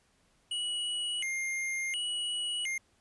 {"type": "tone with vibrato", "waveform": "square", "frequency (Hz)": 2489, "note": "D#7", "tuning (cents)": 0, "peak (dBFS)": -32, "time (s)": [0.51, 2.78], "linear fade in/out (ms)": 5, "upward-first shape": "square", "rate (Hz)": 0.7, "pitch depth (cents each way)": 280, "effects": ["pink hiss -69 dBFS RMS until 3 s", "resampled to 24000 Hz"]}